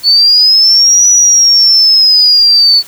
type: linear two-way sweep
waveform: sine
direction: up then down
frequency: 4424 to 5900 to 4447 Hz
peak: -3 dBFS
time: 0.03-2.83 s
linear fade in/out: 50 ms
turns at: 1.08 s
effects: white hiss -34 dBFS RMS until 2.87 s